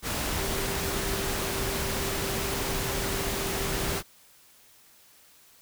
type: tone in noise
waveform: sine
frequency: 392 Hz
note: G4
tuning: in tune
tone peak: -36 dBFS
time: 0.34-4.01 s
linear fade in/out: 50 ms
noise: pink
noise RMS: -30 dBFS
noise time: 0.02-4.03 s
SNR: -9 dB
effects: white hiss -57 dBFS RMS until 5.61 s